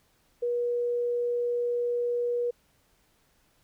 sine tone, 481.5 Hz, B4, 44 cents flat, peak -25 dBFS, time 0.42-2.51 s, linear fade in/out 10 ms, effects pink hiss -67 dBFS RMS until 3.63 s

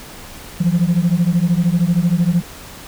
sine beating tone pair, 166.9 / 179.9 Hz, E3 / F#3, +22 / -48 cents, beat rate 13 Hz, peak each -14 dBFS, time 0.6-2.42 s, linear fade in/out 10 ms, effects tanh soft clip ceiling -8 dBFS + pink hiss -36 dBFS RMS until 2.87 s

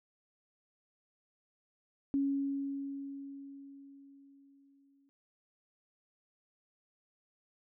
sine tone with exponential decay, 277.2 Hz, C#4, in tune, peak -27 dBFS, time 2.14-5.09 s, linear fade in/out 0 ms, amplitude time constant 640 ms, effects none

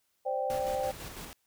sine chord, C suspended second, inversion none, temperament equal, 523.3 / 587.3 / 784 Hz, C5 / D5 / G5, 0 / 0 / 0 cents, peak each -32 / -35 / -33 dBFS, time 0.25-0.92 s, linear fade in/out 20 ms
pink noise with tremolo, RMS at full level -42 dBFS, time 0.5-1.33 s, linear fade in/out 0 ms, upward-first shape square, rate 6 Hz, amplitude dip 35%
effects white hiss -75 dBFS RMS until 1.46 s

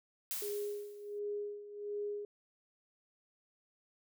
blue noise with exponential decay, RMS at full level -37 dBFS, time 0.31-1.19 s, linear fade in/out 0 ms, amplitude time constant 190 ms
sine tone with tremolo, 412.3 Hz, G#4, 13 cents flat, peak -35 dBFS, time 0.42-2.25 s, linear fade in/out 2 ms, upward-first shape sine, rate 1.4 Hz, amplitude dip 75%
effects none

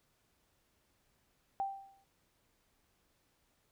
sine tone with exponential decay, 784 Hz, G5, in tune, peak -30 dBFS, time 1.6-2.04 s, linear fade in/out 0 ms, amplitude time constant 95 ms, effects pink hiss -75 dBFS RMS until 3.71 s

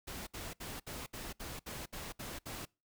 pink noise bursts, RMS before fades -44 dBFS, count 10, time 0.07-2.655 s, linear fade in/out 10 ms, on 200 ms, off 65 ms, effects noise-tail reverb RT60 0.3 s tail -26 dB re dry

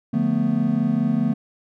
triangle chord, B half-diminished seventh, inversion first, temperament just, 148.16 / 177.8 / 222.2 / 246.9 Hz, D3 / F3 / A3 / B3, +16 / +31 / +17 / 0 cents, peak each -24 / -25 / -19 / -21 dBFS, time 0.13-1.34 s, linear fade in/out 10 ms, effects none

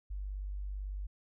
sine tone, 49 Hz, G1, in tune, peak -36 dBFS, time 0.1-1.07 s, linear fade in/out 10 ms, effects none

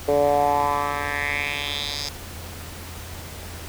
10% pulse tone with band-pass filter sweep, 144.2 Hz, D3, 31 cents flat, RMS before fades -23 dBFS, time 0.08-2.09 s, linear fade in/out 5 ms, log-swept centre 490 to 5200 Hz, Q 3.7, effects added 84 Hz sine -38 dBFS peak until 3.68 s + pink hiss -38 dBFS RMS until 3.68 s

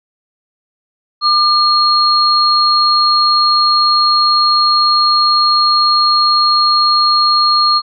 sine tone pair together, 1203 / 4270 Hz, D6 / C8, +41 / +34 cents, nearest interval octave + minor seventh, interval 2193 cents, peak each -11 dBFS, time 1.21-7.82 s, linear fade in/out 50 ms, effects none

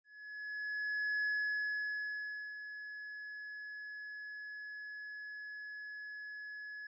triangle tone with ADSR envelope, 1696 Hz, G#6, 36 cents sharp, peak -30 dBFS, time 0.04-6.87 s, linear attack 1200 ms, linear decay 1300 ms, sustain -12 dB, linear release 4 ms, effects resampled to 16000 Hz

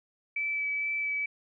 sine tone with vibrato, 2304 Hz, D7, 34 cents flat, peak -28 dBFS, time 0.36-1.26 s, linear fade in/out 5 ms, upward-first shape sine, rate 2.2 Hz, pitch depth 11 cents each way, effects none

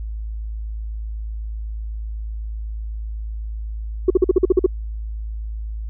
sine tone bursts, 370 Hz, F#4, in tune, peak -8 dBFS, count 9, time 4.08-4.663 s, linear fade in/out 5 ms, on 23 ms, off 47 ms, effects tanh soft clip ceiling -5 dBFS + added 54 Hz sine -25 dBFS peak until 5.89 s

